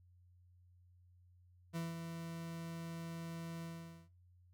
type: tone with ADSR envelope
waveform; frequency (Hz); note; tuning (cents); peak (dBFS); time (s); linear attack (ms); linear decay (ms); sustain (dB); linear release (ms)
40% pulse; 166.2; E3; +15; -37; 1.73-4.09; 30; 180; -6; 470
effects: noise-tail reverb RT60 0.3 s tail -17 dB re dry + added 89 Hz sine -63 dBFS peak until 4.53 s